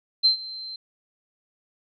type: tone with ADSR envelope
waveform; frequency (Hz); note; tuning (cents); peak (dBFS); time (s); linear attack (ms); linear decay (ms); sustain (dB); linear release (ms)
sine; 4114; C8; -30; -13; 0.23-0.76; 24; 110; -20; 4
effects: none